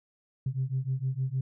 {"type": "beating tone pair", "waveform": "sine", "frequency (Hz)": [128.4, 134.9], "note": ["C3", "C#3"], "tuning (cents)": [-32, -47], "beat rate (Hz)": 6.5, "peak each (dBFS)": -30, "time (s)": [0.46, 1.41], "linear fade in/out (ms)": 5, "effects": ["tanh soft clip ceiling -21 dBFS"]}